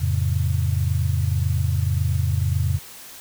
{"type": "chord", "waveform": "sine", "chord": "F augmented", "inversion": "none", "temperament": "just", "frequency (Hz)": [87.31, 109.13, 136.42], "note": ["F2", "A2", "C#3"], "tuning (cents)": [0, -14, -27], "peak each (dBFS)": [-21, -24, -24], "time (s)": [0, 2.79], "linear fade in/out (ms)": 20, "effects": ["white hiss -41 dBFS RMS until 3.2 s"]}